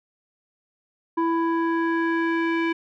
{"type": "tone with low-pass filter sweep", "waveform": "square", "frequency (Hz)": 331.4, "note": "E4", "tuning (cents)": 9, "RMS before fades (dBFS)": -23, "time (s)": [1.17, 2.73], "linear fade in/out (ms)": 10, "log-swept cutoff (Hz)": [1100, 2300], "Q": 2.6, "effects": []}